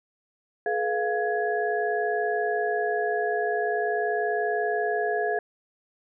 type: tone cluster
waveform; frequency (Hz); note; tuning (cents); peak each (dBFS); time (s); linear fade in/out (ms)
sine; 424.4 / 484.8 / 699 / 1674; G#4 / B4 / F5 / G#6; +38 / -32 / +1 / +13; -27 / -34 / -27 / -31; 0.66-5.39; 2
effects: none